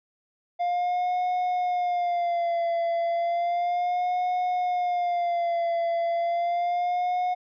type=tone with vibrato; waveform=triangle; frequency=701 Hz; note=F5; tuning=6 cents sharp; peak=-21 dBFS; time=0.59-7.35 s; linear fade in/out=20 ms; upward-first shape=sine; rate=0.33 Hz; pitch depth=59 cents each way; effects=resampled to 11025 Hz